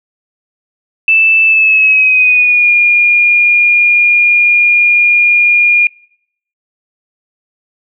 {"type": "tone with pitch glide", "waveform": "sine", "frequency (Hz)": [2641, 2422], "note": ["E7", "D#7"], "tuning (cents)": [3, -47], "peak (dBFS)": -5, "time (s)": [1.08, 5.87], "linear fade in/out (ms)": 2, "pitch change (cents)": -150, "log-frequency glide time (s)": [1.45, 2.71], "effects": ["noise-tail reverb RT60 0.7 s tail -24 dB re dry"]}